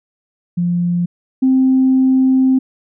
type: tone pair in turn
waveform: sine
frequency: 174.61 / 261.6 Hz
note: F3 / C4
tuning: 0 / 0 cents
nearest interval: perfect fifth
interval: 700 cents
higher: second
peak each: -13 / -8 dBFS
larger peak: second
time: 0.57-1.06 / 1.42-2.59 s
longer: second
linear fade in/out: 10 ms
effects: tanh soft clip ceiling -4 dBFS